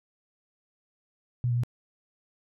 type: tone with pitch steps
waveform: sine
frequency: 122.6 / 120 / 121.5 Hz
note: B2 / B2 / B2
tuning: -12 / -49 / -28 cents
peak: -23 dBFS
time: 1.44-1.635 s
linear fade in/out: 0 ms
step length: 65 ms
effects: none